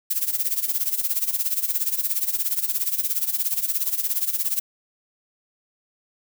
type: noise with tremolo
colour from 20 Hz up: violet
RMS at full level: -21 dBFS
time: 0.1-4.6 s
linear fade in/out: 10 ms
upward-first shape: sine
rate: 17 Hz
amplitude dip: 80%
effects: none